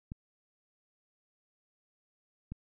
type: clicks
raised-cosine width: 5 ms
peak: -27 dBFS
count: 2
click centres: 0.119 / 2.52 s
effects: none